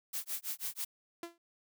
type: noise with tremolo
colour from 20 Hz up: blue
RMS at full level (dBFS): -36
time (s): 0.13-0.85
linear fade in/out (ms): 10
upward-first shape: sine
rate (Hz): 6.1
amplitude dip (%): 100
type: tone with exponential decay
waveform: sawtooth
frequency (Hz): 340.1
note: F4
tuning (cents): -46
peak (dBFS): -34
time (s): 1.23-1.38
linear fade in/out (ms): 2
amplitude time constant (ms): 32
effects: none